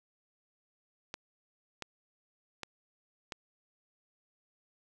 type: clicks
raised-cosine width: 0.2 ms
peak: -21 dBFS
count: 4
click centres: 1.141 / 1.823 / 2.633 / 3.322 s
effects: none